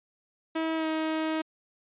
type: tone with pitch glide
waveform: sawtooth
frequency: 321.9 to 316.2 Hz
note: E4 to D#4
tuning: -41 to +28 cents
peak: -23 dBFS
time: 0.55-1.42 s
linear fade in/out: 10 ms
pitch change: -31 cents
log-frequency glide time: 0.76-0.87 s
effects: resampled to 8000 Hz